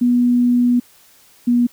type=tone pair in turn; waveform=sine; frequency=244 / 241.5 Hz; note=B3 / B3; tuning=-21 / -39 cents; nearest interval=unison; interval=18 cents; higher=first; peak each=-11 dBFS; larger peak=neither; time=0.01-0.8 / 1.47-1.67 s; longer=first; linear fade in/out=10 ms; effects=white hiss -50 dBFS RMS until 1.72 s